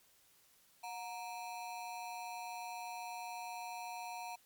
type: ring-modulated tone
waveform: square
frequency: 830 Hz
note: G#5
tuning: 1 cent flat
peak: -40 dBFS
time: 0.83-4.36 s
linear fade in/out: 10 ms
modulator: 104 Hz
effects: white hiss -68 dBFS RMS until 4.45 s + MP3 96 kbps